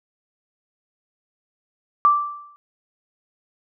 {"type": "tone with exponential decay", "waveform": "sine", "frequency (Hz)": 1171, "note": "D6", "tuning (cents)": -5, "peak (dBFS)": -9, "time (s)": [2.05, 2.56], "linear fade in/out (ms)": 0, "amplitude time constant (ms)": 110, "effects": []}